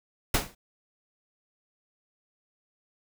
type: noise with exponential decay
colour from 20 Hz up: pink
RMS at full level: -20 dBFS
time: 0.34-0.55 s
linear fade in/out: 5 ms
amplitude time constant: 44 ms
effects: none